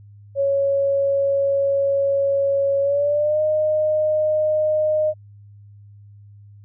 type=tone with pitch glide; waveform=sine; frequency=554.4 to 615.1 Hz; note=C#5 to D#5; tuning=0 to -20 cents; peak=-16 dBFS; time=0.35-5.14 s; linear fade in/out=50 ms; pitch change=+180 cents; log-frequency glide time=2.81-3.41 s; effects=added 102 Hz sine -42 dBFS peak until 6.64 s